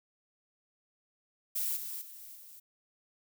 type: noise with level steps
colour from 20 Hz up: violet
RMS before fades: -33 / -40 / -49 / -52 dBFS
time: 1.55-2.6 s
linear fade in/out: 10 ms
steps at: 1.76 / 2.01 / 2.35 s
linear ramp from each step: 10 ms
effects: none